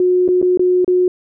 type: tone with dropouts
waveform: sine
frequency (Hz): 362.9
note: F#4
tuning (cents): -34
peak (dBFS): -10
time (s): 0-1.08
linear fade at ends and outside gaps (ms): 2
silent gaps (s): 0.279-0.287 / 0.416-0.426 / 0.574-0.594 / 0.846-0.878
effects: none